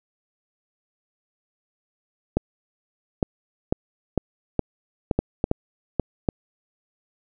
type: clicks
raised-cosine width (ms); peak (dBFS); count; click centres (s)
2; -6; 11; 2.37 / 3.228 / 3.725 / 4.177 / 4.593 / 5.112 / 5.19 / 5.441 / 5.514 / 5.997 / 6.288
effects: none